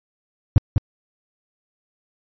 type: tone with echo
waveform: triangle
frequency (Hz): 103.83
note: G#2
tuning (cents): 0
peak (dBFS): -5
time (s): 0.56-0.58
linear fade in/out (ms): 0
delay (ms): 200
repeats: 1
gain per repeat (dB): -5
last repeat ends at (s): 0.78
effects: resampled to 11025 Hz